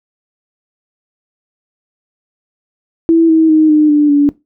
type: tone with pitch steps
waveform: sine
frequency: 329.6 / 320.8 / 312.2 / 303.8 / 295.7 / 287.8 Hz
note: E4 / E4 / D#4 / D#4 / D4 / D4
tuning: 0 / -47 / +6 / -41 / +12 / -35 cents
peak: -5 dBFS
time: 3.09-4.29 s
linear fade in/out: 0 ms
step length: 200 ms
effects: noise-tail reverb RT60 0.2 s tail -19 dB re dry